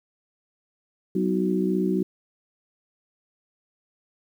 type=harmonic tone with a mistuned harmonic; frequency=63.2 Hz; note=B1; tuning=41 cents sharp; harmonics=3 / 4 / 5 / 6; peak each=-24 / -31 / -27 / -26 dBFS; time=1.15-2.03 s; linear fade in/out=5 ms; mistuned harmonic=6; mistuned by=-38 cents; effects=9-bit

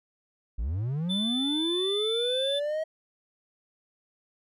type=linear sweep; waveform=triangle; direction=up; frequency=46.72 to 640 Hz; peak=-25 dBFS; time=0.58-2.84 s; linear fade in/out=10 ms
type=tone; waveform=triangle; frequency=3520 Hz; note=A7; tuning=in tune; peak=-27 dBFS; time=1.09-2.6 s; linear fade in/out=20 ms
effects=resampled to 32000 Hz

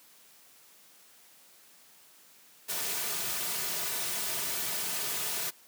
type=noise with comb filter; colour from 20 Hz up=white; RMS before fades=-33 dBFS; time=2.68-5.51 s; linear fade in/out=20 ms; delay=3.7 ms; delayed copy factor=-0.55; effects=white hiss -58 dBFS RMS until 5.67 s + high-pass 150 Hz 12 dB/octave

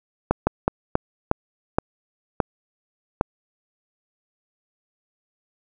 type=slowing click train; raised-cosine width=1 ms; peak=-3 dBFS; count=8; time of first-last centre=0.31-3.211 s; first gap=160 ms; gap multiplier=1.31; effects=none

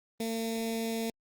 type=tone with notch filter; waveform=15% pulse; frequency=226.4 Hz; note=A3; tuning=50 cents sharp; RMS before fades=-33 dBFS; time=0.2-1.1 s; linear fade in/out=2 ms; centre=1200 Hz; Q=0.51; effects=Opus 32 kbps

